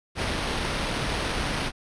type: noise with sample-and-hold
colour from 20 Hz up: pink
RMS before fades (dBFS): -28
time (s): 0.15-1.72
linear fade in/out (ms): 50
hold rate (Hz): 7350
effects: resampled to 22050 Hz